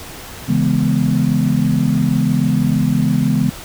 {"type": "chord", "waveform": "sine", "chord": "C# minor seventh", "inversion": "none", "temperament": "equal", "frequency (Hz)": [138.59, 164.81, 207.7, 246.9], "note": ["C#3", "E3", "G#3", "B3"], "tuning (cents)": [0, 0, 0, 0], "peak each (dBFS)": -18, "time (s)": [0.48, 3.5], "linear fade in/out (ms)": 10, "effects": ["pink hiss -33 dBFS RMS until 3.64 s"]}